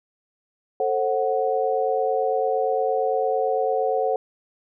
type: chord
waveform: sine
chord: F# diminished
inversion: first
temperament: just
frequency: 444 / 532.8 / 740 Hz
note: A4 / C5 / F#5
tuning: +16 / +31 / 0 cents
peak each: -24 dBFS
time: 0.8-4.16 s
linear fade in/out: 2 ms
effects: none